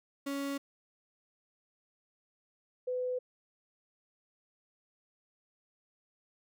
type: tone pair in turn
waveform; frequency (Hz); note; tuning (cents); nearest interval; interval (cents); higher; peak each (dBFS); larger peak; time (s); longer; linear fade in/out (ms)
35% pulse / sine; 278.9 / 502.3; C#4 / B4; +11 / +29; minor seventh; 1018; second; -32 / -31; second; 0.26-0.58 / 2.87-3.19; neither; 10
effects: none